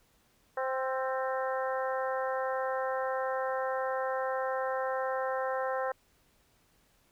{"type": "harmonic tone with a mistuned harmonic", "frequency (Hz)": 261.6, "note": "C4", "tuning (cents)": 0, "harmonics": [2, 3, 4, 5, 6, 7], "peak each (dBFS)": [-32, -36, -38, -40, -42, -43], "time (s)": [0.57, 5.92], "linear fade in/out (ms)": 5, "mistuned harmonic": 5, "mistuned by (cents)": 28, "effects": ["pink hiss -68 dBFS RMS until 7.11 s"]}